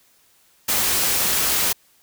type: noise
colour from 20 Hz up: white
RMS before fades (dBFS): -20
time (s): 0.68-1.73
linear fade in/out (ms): 10
effects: white hiss -58 dBFS RMS until 2.02 s